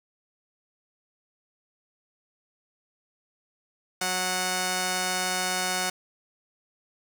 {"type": "tone pair together", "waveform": "5% pulse", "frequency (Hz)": [183.8, 735.2], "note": ["F#3", "F#5"], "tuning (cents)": [-11, -11], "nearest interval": "2 octaves", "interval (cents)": 2400, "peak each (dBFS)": [-19, -17], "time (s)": [4.01, 5.9], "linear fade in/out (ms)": 5, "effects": []}